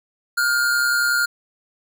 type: tone pair together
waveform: square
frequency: 1413.3 / 1544 Hz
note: F6 / G6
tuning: +20 / -27 cents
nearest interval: major second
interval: 153 cents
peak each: -18 / -27 dBFS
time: 0.37-1.26 s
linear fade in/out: 10 ms
effects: none